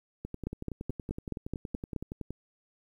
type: two click trains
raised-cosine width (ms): 3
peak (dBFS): -24 / -20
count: 23 / 8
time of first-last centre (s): 0.25-2.306 / 0.47-1.963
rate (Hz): 10.7 / 4.69
effects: 10-bit